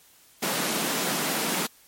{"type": "high-pass noise", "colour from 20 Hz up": "pink", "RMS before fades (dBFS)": -27, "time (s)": [0.42, 1.67], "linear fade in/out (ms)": 10, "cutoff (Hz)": 160, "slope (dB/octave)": 48, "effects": ["white hiss -56 dBFS RMS until 1.87 s", "MP3 64 kbps"]}